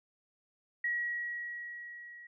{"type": "tone with level ramp", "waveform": "sine", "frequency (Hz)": 1912, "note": "A#6", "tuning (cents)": 43, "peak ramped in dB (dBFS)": [-29, -48], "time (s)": [0.84, 2.27], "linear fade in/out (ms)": 5, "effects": []}